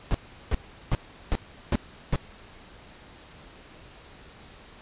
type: noise bursts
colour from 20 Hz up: brown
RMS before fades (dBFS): -22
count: 6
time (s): 0.11-2.158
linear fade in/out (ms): 0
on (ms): 33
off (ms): 370
effects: pink hiss -49 dBFS RMS until 4.81 s + resampled to 8000 Hz